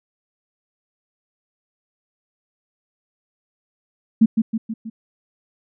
sine tone with echo, 222.8 Hz, A3, 22 cents sharp, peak -8 dBFS, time 4.21-4.26 s, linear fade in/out 10 ms, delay 160 ms, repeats 4, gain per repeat -5 dB, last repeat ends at 4.9 s, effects none

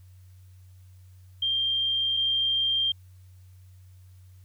sine tone pair in turn, 3183 / 3183 Hz, G7 / G7, +26 / +26 cents, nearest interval unison, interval 0 cents, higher neither, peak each -23 / -22 dBFS, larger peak second, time 1.42-2.17 / 2.17-2.92 s, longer neither, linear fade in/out 5 ms, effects added 92 Hz sine -48 dBFS peak until 4.44 s + white hiss -67 dBFS RMS until 4.44 s

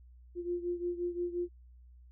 sine beating tone pair, 349.2 / 354.9 Hz, F4 / F4, 0 / +28 cents, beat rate 5.7 Hz, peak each -34 / -38 dBFS, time 0.35-1.49 s, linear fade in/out 50 ms, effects added 61 Hz sine -53 dBFS peak until 2.11 s

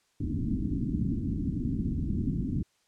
white low-pass noise, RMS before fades -30 dBFS, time 0.2-2.63 s, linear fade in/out 5 ms, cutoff 290 Hz, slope 48 dB/octave, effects white hiss -70 dBFS RMS until 2.87 s + low-pass 8000 Hz 12 dB/octave

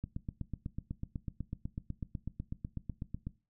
click train, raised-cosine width 5 ms, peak -25 dBFS, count 27, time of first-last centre 0.04-3.27 s, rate 8.05 Hz, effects noise-tail reverb RT60 0.3 s tail -18 dB re dry

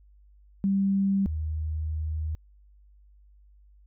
sine tone pair in turn, 196 / 78.03 Hz, G3 / D#2, 0 / +6 cents, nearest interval octave + major third, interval 1594 cents, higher first, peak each -21 / -27 dBFS, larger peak first, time 0.64-1.26 / 1.26-2.35 s, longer second, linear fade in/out 0 ms, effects added 50 Hz sine -53 dBFS peak until 3.86 s

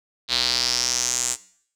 square tone with band-pass filter sweep, 61.74 Hz, B1, in tune, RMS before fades -23 dBFS, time 0.28-1.37 s, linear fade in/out 50 ms, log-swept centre 4000 to 7600 Hz, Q 4.8, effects noise-tail reverb RT60 0.6 s tail -19 dB re dry

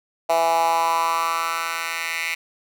10% pulse tone with high-pass filter sweep, 165.7 Hz, E3, 9 cents sharp, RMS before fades -22 dBFS, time 0.29-2.35 s, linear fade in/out 10 ms, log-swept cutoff 690 to 2100 Hz, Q 4.2, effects none

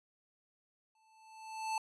square tone with exponential growth, 880 Hz, A5, in tune, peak -32 dBFS, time 0.95-1.78 s, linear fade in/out 2 ms, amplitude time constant 180 ms, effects resampled to 24000 Hz

